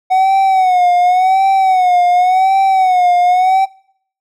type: tone with vibrato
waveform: triangle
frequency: 742 Hz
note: F#5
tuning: 5 cents sharp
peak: -6 dBFS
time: 0.1-3.66 s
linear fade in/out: 20 ms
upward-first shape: sine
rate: 0.9 Hz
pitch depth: 78 cents each way
effects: noise-tail reverb RT60 0.6 s tail -22 dB re dry

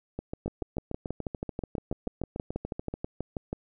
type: two click trains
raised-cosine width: 2 ms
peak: -20 / -18 dBFS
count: 20 / 20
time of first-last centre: 0.19-2.94 / 0.46-3.529 s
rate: 6.91 / 6.19 Hz
effects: none

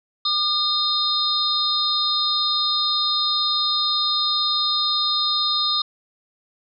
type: tone cluster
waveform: sine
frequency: 1203 / 3683 / 4162 / 5040 Hz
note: D6 / A#7 / C8 / D#8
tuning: +41 / -22 / -10 / +21 cents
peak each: -26 / -21 / -24 / -29 dBFS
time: 0.25-5.82 s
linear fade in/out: 5 ms
effects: none

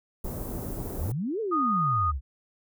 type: band-stop noise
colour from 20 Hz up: pink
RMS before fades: -34 dBFS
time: 0.24-1.12 s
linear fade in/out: 5 ms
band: 560 to 16000 Hz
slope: 12 dB/octave
type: exponential two-way sweep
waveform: sine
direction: up then down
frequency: 60.1 to 466.2 to 60.1 Hz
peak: -27 dBFS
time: 0.97-2.21 s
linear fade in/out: 50 ms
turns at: 1.4 s
type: tone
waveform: sine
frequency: 1236 Hz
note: D#6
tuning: 12 cents flat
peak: -23 dBFS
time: 1.51-2.12 s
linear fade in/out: 20 ms
effects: none

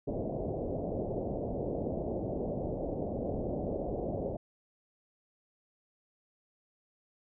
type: low-pass noise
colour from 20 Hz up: white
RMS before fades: -35 dBFS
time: 0.07-4.37 s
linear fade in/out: 10 ms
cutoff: 660 Hz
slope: 48 dB/octave
effects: none

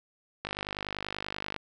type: click train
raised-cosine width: 0.3 ms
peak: -17 dBFS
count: 57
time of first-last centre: 0.45-1.563 s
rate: 50.3 Hz
effects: none

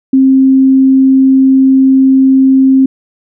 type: tone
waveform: sine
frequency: 265.6 Hz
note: C4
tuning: 26 cents sharp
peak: -3 dBFS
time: 0.13-2.86 s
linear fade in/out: 5 ms
effects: none

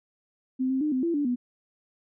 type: tone with pitch steps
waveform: sine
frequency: 258.8 / 263.9 / 302.8 / 257.9 / 337.7 / 289.9 / 245.9 Hz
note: C4 / C4 / D#4 / C4 / E4 / D4 / B3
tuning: -19 / +15 / -47 / -25 / +42 / -22 / -7 cents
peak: -23 dBFS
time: 0.59-1.36 s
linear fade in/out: 20 ms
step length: 110 ms
effects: none

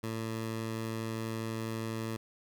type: tone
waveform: 15% pulse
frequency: 112.2 Hz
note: A2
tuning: 34 cents sharp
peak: -28 dBFS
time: 0.03-2.17 s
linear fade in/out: 10 ms
effects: none

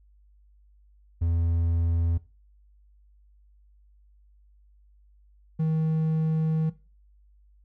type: tone pair in turn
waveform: triangle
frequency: 84 / 158.57 Hz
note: E2 / D#3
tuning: +33 / +33 cents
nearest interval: major seventh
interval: 1100 cents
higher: second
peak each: -20 dBFS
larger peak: neither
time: 1.21-2.18 / 5.59-6.7 s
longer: second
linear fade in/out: 10 ms
effects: noise-tail reverb RT60 0.3 s tail -17 dB re dry + added 50 Hz sine -55 dBFS peak until 7.64 s

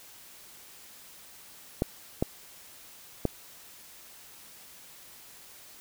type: clicks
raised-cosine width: 2 ms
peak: -11 dBFS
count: 3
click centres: 1.821 / 2.225 / 3.253 s
effects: white hiss -51 dBFS RMS until 5.8 s

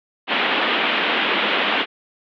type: band-pass noise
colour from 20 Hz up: white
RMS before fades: -20 dBFS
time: 0.27-1.86 s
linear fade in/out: 50 ms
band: 200 to 3400 Hz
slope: 48 dB/octave
effects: none

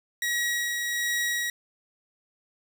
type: tone with tremolo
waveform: sawtooth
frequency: 1909 Hz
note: A#6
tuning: 41 cents sharp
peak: -21 dBFS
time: 0.22-1.5 s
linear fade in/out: 2 ms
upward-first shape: sine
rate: 1.3 Hz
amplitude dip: 30%
effects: none

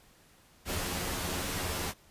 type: noise with comb filter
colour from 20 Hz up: pink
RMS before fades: -34 dBFS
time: 0.65-1.94 s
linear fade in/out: 50 ms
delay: 11 ms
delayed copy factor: +0.65
effects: pink hiss -61 dBFS RMS until 2.1 s + resampled to 32000 Hz

